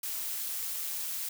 blue noise with amplitude modulation, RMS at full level -34 dBFS, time 0.03-1.29 s, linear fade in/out 5 ms, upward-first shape sine, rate 168 Hz, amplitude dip 30%, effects none

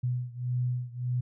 sine beating tone pair, 123.47 / 125.17 Hz, B2 / B2, 0 / +24 cents, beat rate 1.7 Hz, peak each -30 / -32 dBFS, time 0.03-1.21 s, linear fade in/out 10 ms, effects none

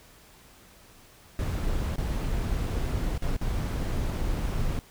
brown noise with dropouts, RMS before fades -28 dBFS, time 1.39-4.79 s, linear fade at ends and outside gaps 1 ms, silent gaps 1.959-1.982 / 3.178-3.222 / 3.365-3.413 s, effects pink hiss -54 dBFS RMS until 4.9 s

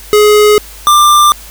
square tone pair in turn, 420 / 1187.9 Hz, G#4 / D6, +19 / +19 cents, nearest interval octave + tritone, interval 1800 cents, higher second, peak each -4 dBFS, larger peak neither, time 0.13-0.58 / 0.87-1.32 s, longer neither, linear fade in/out 0 ms, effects added 50 Hz sine -33 dBFS peak until 1.5 s + white hiss -33 dBFS RMS until 1.5 s

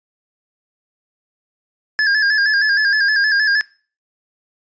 square tone with vibrato, 1668 Hz, G#6, 7 cents sharp, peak -13 dBFS, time 1.99-3.61 s, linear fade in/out 0 ms, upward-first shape square, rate 6.4 Hz, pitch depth 56 cents each way, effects noise-tail reverb RT60 0.4 s tail -22 dB re dry + resampled to 16000 Hz

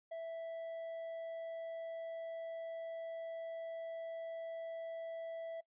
triangle tone, 659.3 Hz, E5, in tune, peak -39 dBFS, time 0.11-5.61 s, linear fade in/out 10 ms, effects noise-tail reverb RT60 0.1 s tail -24 dB re dry + resampled to 8000 Hz

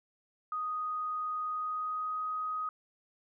sine tone with pitch glide, 1244.5 to 1254.6 Hz, D#6 to D#6, 0 to +14 cents, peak -32 dBFS, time 0.52-2.69 s, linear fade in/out 2 ms, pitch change +14 cents, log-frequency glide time 1.47-2.24 s, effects none

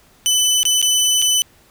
20% pulse tone with dropouts, 3005 Hz, F#7, 26 cents sharp, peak -8 dBFS, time 0.26-1.42 s, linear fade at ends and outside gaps 0 ms, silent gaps 0.631-0.653 / 0.816-0.826 / 1.218-1.223 s, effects pink hiss -52 dBFS RMS until 1.7 s

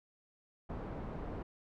pink low-pass noise, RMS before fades -42 dBFS, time 0.69-1.43 s, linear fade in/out 10 ms, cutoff 900 Hz, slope 12 dB/octave, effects none

